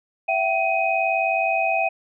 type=tone cluster; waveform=sine; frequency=667 / 766 / 2509 Hz; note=E5 / G5 / D#7; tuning=+20 / -40 / +14 cents; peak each=-23 dBFS; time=0.28-1.89 s; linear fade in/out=10 ms; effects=none